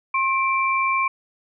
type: tone pair together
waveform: sine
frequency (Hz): 1068 / 2343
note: C6 / D7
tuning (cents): +35 / -5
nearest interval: octave + major second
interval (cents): 1360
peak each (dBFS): -20 / -22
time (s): 0.14-1.08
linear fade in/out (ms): 5
effects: none